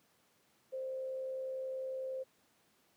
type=tone with frequency modulation; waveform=sine; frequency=523.3 Hz; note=C5; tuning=in tune; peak=-37 dBFS; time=0.72-2.24 s; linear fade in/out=20 ms; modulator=70.9 Hz; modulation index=0.23; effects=pink hiss -71 dBFS RMS until 2.96 s + high-pass 150 Hz 12 dB/octave